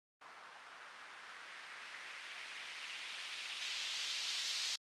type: noise with low-pass filter sweep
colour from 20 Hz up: violet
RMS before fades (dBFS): -44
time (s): 0.21-4.76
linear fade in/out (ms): 5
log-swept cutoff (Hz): 1100 to 4200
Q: 1.5
effects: low-pass 7000 Hz 12 dB/octave + Opus 32 kbps